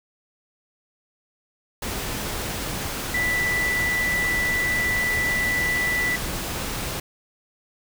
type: tone in noise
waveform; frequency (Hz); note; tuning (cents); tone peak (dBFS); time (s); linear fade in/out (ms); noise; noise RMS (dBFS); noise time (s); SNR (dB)
sine; 1975.5; B6; 0; -21; 3.14-6.16; 5; pink; -29; 1.82-7; +5
effects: none